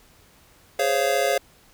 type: chord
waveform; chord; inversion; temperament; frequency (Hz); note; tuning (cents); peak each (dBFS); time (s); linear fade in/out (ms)
square; Db major seventh; second; just; 415.8 / 519.7 / 554.4 / 693; Ab4 / C5 / Db5 / F5; +2 / -12 / 0 / -14; -28 / -27 / -25 / -25; 0.79-1.38; 5
effects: pink hiss -55 dBFS RMS until 1.73 s